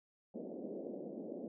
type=band-pass noise; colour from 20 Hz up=pink; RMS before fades=-45 dBFS; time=0.34-1.48 s; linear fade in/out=2 ms; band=200 to 610 Hz; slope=48 dB/octave; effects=none